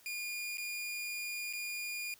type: tone with dropouts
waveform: sawtooth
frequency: 2427 Hz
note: D#7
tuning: 44 cents flat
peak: -34 dBFS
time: 0.06-2.14 s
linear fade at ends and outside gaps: 1 ms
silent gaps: 0.572-0.581 / 1.528-1.534 s
effects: white hiss -62 dBFS RMS until 2.19 s